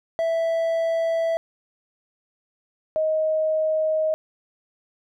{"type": "tone pair in turn", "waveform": ["triangle", "sine"], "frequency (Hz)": [659.3, 627.4], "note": ["E5", "D#5"], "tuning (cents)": [0, 14], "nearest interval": "minor second", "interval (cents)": 86, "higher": "first", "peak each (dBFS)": [-18, -19], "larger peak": "first", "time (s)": [[0.19, 1.37], [2.96, 4.14]], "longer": "neither", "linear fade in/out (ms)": 0, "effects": []}